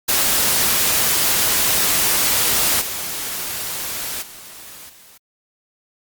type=noise with level steps; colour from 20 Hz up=white; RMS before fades=-17 / -26 / -38 / -46 dBFS; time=0.08-5.18 s; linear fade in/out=10 ms; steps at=2.8 / 4.21 / 4.88 s; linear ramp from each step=20 ms; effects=Opus 48 kbps